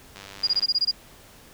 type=click train; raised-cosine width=0.2 ms; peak=-23 dBFS; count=48; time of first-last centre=0.16-0.637 s; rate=98.6 Hz
type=tone bursts; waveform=sine; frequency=4853 Hz; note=D#8; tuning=44 cents flat; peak=-18 dBFS; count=8; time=0.43-0.914 s; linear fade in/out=10 ms; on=43 ms; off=20 ms
effects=pink hiss -50 dBFS RMS until 1.53 s